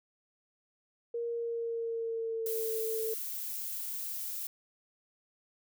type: tone with pitch glide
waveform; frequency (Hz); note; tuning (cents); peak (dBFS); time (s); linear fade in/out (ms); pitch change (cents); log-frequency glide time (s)
sine; 469.2 to 444.9; A#4 to A4; +11 to +19; -32; 1.14-3.14; 5; -92; 1.27-2.81
type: noise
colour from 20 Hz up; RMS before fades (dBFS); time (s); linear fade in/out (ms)
violet; -38; 2.46-4.47; 2
effects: none